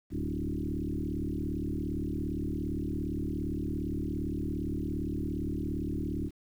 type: tone with frequency modulation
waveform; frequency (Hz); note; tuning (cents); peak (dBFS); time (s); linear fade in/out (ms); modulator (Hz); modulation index
sine; 185; F#3; 0; -30; 0.1-6.31; 50; 37.4; 4.2
effects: 10-bit